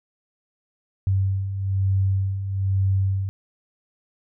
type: beating tone pair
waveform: sine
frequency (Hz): 95.7 / 96.8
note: G2 / G2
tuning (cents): -41 / -21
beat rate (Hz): 1.1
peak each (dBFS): -27 / -20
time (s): 1.07-3.29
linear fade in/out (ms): 0
effects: none

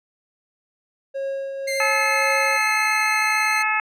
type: tone with tremolo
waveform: triangle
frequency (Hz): 545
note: C#5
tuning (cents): -29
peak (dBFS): -21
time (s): 1.14-2.58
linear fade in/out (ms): 20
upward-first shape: triangle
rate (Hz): 1.9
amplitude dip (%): 45
type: tone with vibrato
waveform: sawtooth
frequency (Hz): 2093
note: C7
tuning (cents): 0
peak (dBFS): -21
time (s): 1.67-3.63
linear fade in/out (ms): 10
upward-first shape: sine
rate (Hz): 13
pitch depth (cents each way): 11
type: harmonic tone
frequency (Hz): 431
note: A4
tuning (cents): -36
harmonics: 2 / 3 / 4 / 5 / 6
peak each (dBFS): -25 / -25 / -25 / -25 / -25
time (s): 1.8-3.8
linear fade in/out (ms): 2
effects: low-pass 12000 Hz 12 dB/octave

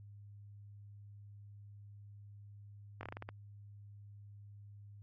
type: slowing click train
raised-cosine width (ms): 0.5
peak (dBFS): -28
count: 8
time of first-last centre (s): 3.01-3.29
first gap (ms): 21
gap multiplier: 1.21
effects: added 102 Hz sine -51 dBFS peak until 5.02 s + MP3 32 kbps

